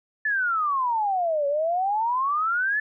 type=exponential two-way sweep; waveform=sine; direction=down then up; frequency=1760 to 557 to 1760 Hz; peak=-21 dBFS; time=0.25-2.8 s; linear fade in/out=5 ms; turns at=1.47 s; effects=none